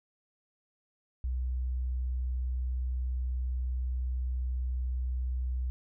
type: tone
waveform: sine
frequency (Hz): 62.8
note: B1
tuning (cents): +30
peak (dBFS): -29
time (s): 1.24-5.7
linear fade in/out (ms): 0
effects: none